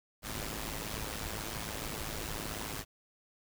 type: noise with amplitude modulation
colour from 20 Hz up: pink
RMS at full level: -36 dBFS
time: 0.22-2.85 s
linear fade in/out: 50 ms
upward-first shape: sine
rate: 107 Hz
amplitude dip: 70%
effects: none